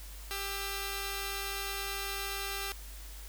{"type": "tone pair together", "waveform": "5% pulse", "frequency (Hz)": [396.5, 1318.5], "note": ["G4", "E6"], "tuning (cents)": [20, 0], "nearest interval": "octave + major sixth", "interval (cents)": 2080, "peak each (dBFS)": [-25, -29], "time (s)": [0.31, 2.72], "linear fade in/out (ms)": 0, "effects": ["added 50 Hz sine -44 dBFS peak until 3.28 s", "white hiss -51 dBFS RMS until 3.28 s"]}